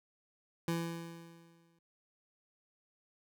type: tone with exponential decay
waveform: 25% pulse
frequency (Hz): 167.6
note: E3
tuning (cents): +29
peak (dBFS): -27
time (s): 0.68-1.79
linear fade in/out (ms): 2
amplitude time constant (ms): 240
effects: none